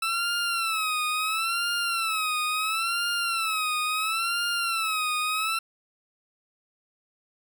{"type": "tone with vibrato", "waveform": "20% pulse", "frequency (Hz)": 1318.5, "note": "E6", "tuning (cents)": 0, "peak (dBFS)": -20, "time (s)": [0.02, 5.59], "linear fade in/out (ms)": 5, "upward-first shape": "sine", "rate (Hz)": 0.73, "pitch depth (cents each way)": 110, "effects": []}